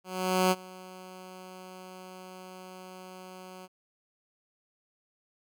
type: tone with ADSR envelope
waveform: 10% pulse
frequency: 185 Hz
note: F#3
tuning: in tune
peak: -13 dBFS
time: 0.04-3.68 s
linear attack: 470 ms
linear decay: 41 ms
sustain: -23 dB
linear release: 34 ms
effects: none